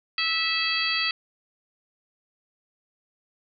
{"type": "harmonic tone with a mistuned harmonic", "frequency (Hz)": 654, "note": "E5", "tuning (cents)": -14, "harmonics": [2, 3, 4, 5, 6, 7], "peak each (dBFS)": [-33, -30, -28, -30, -34, -28], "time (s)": [0.18, 1.11], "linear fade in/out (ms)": 2, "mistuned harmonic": 6, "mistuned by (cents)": 39, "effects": []}